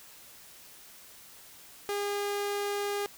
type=tone; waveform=sawtooth; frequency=406.7 Hz; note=G#4; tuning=36 cents flat; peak=-26 dBFS; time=1.89-3.06 s; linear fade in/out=0 ms; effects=white hiss -52 dBFS RMS until 3.17 s